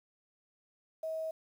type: tone with quantisation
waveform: sine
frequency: 640 Hz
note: D#5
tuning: 49 cents sharp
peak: -34 dBFS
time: 1.03-1.31 s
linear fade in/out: 5 ms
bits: 10
effects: none